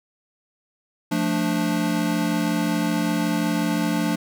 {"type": "chord", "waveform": "square", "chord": "D minor", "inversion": "first", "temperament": "equal", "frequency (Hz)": [174.61, 220, 293.7], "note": ["F3", "A3", "D4"], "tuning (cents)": [0, 0, 0], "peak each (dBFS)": [-26, -26, -25], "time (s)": [1.11, 4.16], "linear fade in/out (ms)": 10, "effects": []}